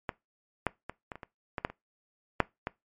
clicks, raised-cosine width 0.5 ms, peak -15 / -11 / -21 / -23 / -28 / -26 / -17 / -12 / -27 / -6 / -16 dBFS, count 11, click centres 0.092 / 0.667 / 0.896 / 1.118 / 1.156 / 1.232 / 1.582 / 1.649 / 1.7 / 2.403 / 2.671 s, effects noise-tail reverb RT60 0.2 s tail -21 dB re dry + MP3 48 kbps

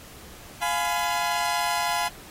sawtooth chord, F diminished, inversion none, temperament just, 698.5 / 838.1 / 1005.8 Hz, F5 / Ab5 / Cb6, 0 / +16 / +31 cents, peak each -24 dBFS, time 0.61-2.09 s, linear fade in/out 20 ms, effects pink hiss -46 dBFS RMS until 2.3 s + AAC 48 kbps

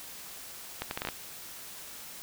accelerating click train, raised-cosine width 0.3 ms, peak -16 dBFS, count 7, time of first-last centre 0.82-1.088 s, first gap 91 ms, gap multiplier 0.7, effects white hiss -45 dBFS RMS until 2.22 s

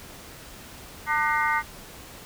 harmonic tone with a mistuned harmonic, 300.8 Hz, D4, 42 cents sharp, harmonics 3 / 4 / 5 / 6 / 7, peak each -26 / -27 / -28 / -29 / -29 dBFS, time 1.06-1.63 s, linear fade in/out 50 ms, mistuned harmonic 6, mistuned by +82 cents, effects pink hiss -44 dBFS RMS until 2.25 s

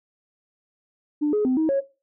sine tone with pitch steps, 297 / 420.7 / 256.9 / 316.8 / 550 Hz, D4 / G#4 / C4 / D#4 / C#5, +20 / +22 / -32 / +31 / -14 cents, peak -17 dBFS, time 1.21-1.81 s, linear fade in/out 20 ms, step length 120 ms, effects noise-tail reverb RT60 0.3 s tail -18 dB re dry + tanh soft clip ceiling -15 dBFS

